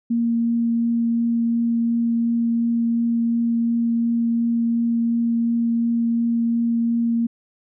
sine tone with vibrato, 232.8 Hz, A#3, 2 cents flat, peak -17 dBFS, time 0.1-7.27 s, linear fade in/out 10 ms, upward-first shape triangle, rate 2.8 Hz, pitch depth 8 cents each way, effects none

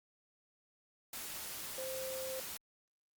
sine tone in noise, 523.3 Hz, C5, in tune, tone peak -40 dBFS, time 1.78-2.4 s, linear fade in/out 2 ms, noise white, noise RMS -44 dBFS, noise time 1.13-2.57 s, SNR +1 dB, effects Opus 48 kbps

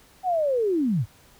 sine linear sweep, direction down, 766 to 89.4 Hz, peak -20 dBFS, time 0.23-1.06 s, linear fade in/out 50 ms, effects pink hiss -55 dBFS RMS until 1.39 s

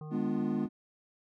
harmonic tone, 153.3 Hz, D#3, 25 cents flat, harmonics 1 / 3 / 5 / 7 / 8, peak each -40 / -50 / -54 / -57 / -58 dBFS, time 0.01-0.66 s, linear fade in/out 2 ms
triangle chord, G# diminished seventh, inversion none, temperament equal, 207.7 / 246.9 / 293.7 / 349.2 Hz, G#3 / B3 / D4 / F4, 0 / 0 / 0 / 0 cents, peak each -31 / -31 / -35 / -36 dBFS, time 0.1-0.69 s, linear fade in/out 50 ms
effects none

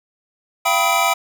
square tone cluster, 680 / 773 / 983 / 1269 / 2351 Hz, F5 / G5 / B5 / D#6 / D7, -46 / -24 / -8 / +34 / +1 cents, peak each -22 dBFS, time 0.65-1.14 s, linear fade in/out 10 ms, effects none

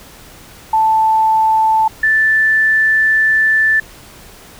sine tone pair in turn, 880 / 1760 Hz, A5 / A6, 0 / 0 cents, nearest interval octave, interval 1200 cents, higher second, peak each -9 dBFS, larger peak neither, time 0.73-1.88 / 2.03-3.8 s, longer second, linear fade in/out 5 ms, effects pink hiss -39 dBFS RMS until 4.59 s

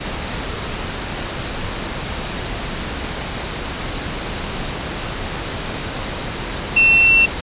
sine tone in noise, 2699 Hz, E7, 40 cents sharp, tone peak -9 dBFS, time 6.76-7.26 s, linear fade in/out 10 ms, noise pink, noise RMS -25 dBFS, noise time 0-7.41 s, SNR +13 dB, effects resampled to 8000 Hz

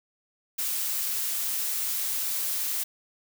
blue noise, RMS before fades -29 dBFS, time 0.58-2.84 s, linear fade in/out 10 ms, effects none

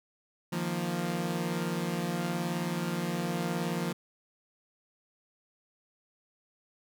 sawtooth chord, Eb suspended second, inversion none, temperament equal, 155.56 / 174.61 / 233.1 Hz, Eb3 / F3 / Bb3, 0 / 0 / 0 cents, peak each -33 / -28 / -33 dBFS, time 0.52-3.93 s, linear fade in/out 10 ms, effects none

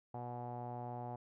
sawtooth tone with low-pass filter, 121.5 Hz, B2, 28 cents flat, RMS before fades -44 dBFS, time 0.14-1.16 s, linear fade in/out 5 ms, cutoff 790 Hz, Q 8.7, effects none

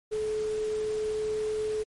sine tone in noise, 430 Hz, A4, 40 cents flat, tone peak -27 dBFS, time 0.11-1.84 s, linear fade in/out 20 ms, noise pink, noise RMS -45 dBFS, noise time 0.11-1.84 s, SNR +15 dB, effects MP3 48 kbps

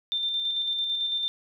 sine tone with tremolo, 3581 Hz, A7, 30 cents sharp, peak -24 dBFS, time 0.12-1.28 s, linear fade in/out 0 ms, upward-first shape square, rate 9 Hz, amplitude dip 30%, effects none

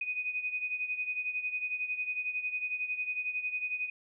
sine beating tone pair, 2489 / 2500 Hz, D#7 / D#7, 0 / +8 cents, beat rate 11 Hz, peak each -33 / -38 dBFS, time 0.01-3.9 s, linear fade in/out 5 ms, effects none

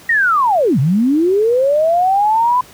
sine linear two-way sweep, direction down then up, 1905 to 122.4 to 1013 Hz, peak -10 dBFS, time 0.09-2.61 s, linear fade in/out 5 ms, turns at 0.79 s, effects pink hiss -41 dBFS RMS until 2.73 s + high-pass 80 Hz 12 dB/octave

